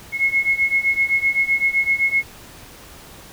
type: beating tone pair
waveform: sine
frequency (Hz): 2169 / 2176.8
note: C#7 / C#7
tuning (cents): -38 / -32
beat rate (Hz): 7.8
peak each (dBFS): -20 / -18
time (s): 0.12-2.24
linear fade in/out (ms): 50
effects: pink hiss -42 dBFS RMS until 3.32 s